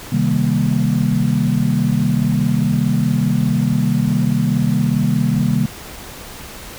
sine chord, C minor seventh, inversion none, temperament equal, 130.81 / 155.56 / 196 / 233.1 Hz, C3 / Eb3 / G3 / Bb3, 0 / 0 / 0 / 0 cents, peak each -19 dBFS, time 0.12-5.66 s, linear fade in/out 5 ms, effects pink hiss -34 dBFS RMS until 6.78 s

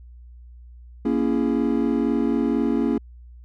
triangle chord, A# half-diminished seventh, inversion none, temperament equal with one note detuned, 233.1 / 277.2 / 335.2 / 415.3 Hz, A#3 / C#4 / E4 / G#4, 0 / 0 / +29 / 0 cents, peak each -21 / -21 / -24 / -26 dBFS, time 1.05-2.98 s, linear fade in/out 5 ms, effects added 60 Hz sine -41 dBFS peak until 3.44 s

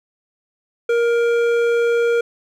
triangle tone with hard clipping, 469.6 Hz, A#4, 13 cents sharp, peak -16 dBFS, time 0.89-2.21 s, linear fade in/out 5 ms, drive 14 dB, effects none

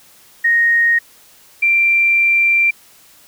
sine tone pair in turn, 1864.7 / 2361 Hz, A#6 / D7, 0 / +9 cents, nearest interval major third, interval 409 cents, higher second, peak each -10 dBFS, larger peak neither, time 0.44-0.99 / 1.62-2.71 s, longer second, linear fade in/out 10 ms, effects white hiss -47 dBFS RMS until 3.27 s

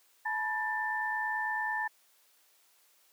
sine tone cluster, 859 / 968 / 1777 Hz, A5 / B5 / A6, -42 / -35 / +17 cents, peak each -35 / -39 / -32 dBFS, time 0.25-1.88 s, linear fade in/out 10 ms, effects white hiss -66 dBFS RMS until 3.12 s + high-pass 400 Hz 12 dB/octave

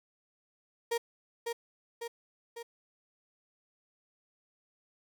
35% pulse tone with echo, 467.5 Hz, A#4, 5 cents sharp, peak -27 dBFS, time 0.91-0.98 s, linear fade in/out 10 ms, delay 550 ms, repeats 3, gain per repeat -4 dB, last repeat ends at 2.63 s, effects none

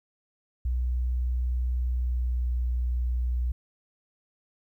sine tone with pitch glide, 61.74 to 61.07 Hz, B1 to B1, 0 to -19 cents, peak -24 dBFS, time 0.65-3.52 s, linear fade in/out 5 ms, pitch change -19 cents, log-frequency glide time 1.89-2.5 s, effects 11-bit

